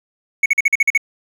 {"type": "tone bursts", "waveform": "triangle", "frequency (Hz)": 2217, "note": "C#7", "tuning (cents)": 0, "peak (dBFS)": -8, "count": 8, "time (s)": [0.43, 0.977], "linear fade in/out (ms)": 5, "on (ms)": 29, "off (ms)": 45, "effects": []}